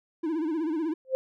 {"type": "tone with vibrato", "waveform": "triangle", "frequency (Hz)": 318.9, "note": "D#4", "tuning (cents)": 43, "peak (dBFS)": -24, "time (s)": [0.23, 0.94], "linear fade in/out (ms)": 10, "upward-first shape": "sine", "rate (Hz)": 16, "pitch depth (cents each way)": 110}
{"type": "tone with exponential growth", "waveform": "sine", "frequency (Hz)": 523.3, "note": "C5", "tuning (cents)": 0, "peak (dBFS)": -18, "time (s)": [1.05, 1.15], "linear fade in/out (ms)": 0, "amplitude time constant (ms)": 20}
{"effects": []}